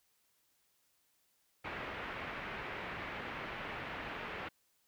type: low-pass noise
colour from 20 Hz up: white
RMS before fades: -43 dBFS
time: 1.64-4.49 s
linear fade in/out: 10 ms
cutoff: 2400 Hz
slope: 24 dB/octave
effects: white hiss -75 dBFS RMS until 4.87 s